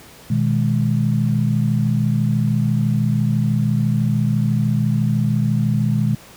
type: chord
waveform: sine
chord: G# minor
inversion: first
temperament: equal with one note detuned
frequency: 121.63 / 155.56 / 207.7 Hz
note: B2 / D#3 / G#3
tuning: -26 / 0 / 0 cents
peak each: -18 / -20 / -20 dBFS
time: 0.3-6.15 s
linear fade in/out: 5 ms
effects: pink hiss -43 dBFS RMS until 6.36 s + high-pass 60 Hz 12 dB/octave